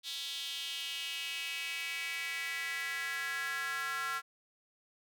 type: tone with high-pass filter sweep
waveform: square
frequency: 151.5 Hz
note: D#3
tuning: 46 cents flat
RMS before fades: -38 dBFS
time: 0.03-4.22 s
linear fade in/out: 50 ms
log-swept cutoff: 3600 to 1400 Hz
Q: 4.2
effects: none